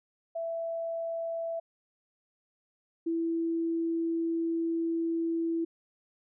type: tone pair in turn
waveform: sine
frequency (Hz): 664 / 331.3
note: E5 / E4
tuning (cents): +12 / +9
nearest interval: octave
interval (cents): 1203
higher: first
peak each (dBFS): -31 / -27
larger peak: second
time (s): 0.35-1.6 / 3.06-5.65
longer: second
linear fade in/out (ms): 10
effects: none